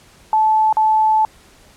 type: tone with dropouts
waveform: sine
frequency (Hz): 870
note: A5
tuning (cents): -20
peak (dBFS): -11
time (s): 0.33-1.25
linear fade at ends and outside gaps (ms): 1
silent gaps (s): 0.727-0.769
effects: pink hiss -48 dBFS RMS until 1.76 s + low-pass 11000 Hz 12 dB/octave